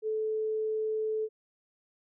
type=tone; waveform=sine; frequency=435.2 Hz; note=A4; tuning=19 cents flat; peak=-28 dBFS; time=0.02-1.29 s; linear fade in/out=50 ms; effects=none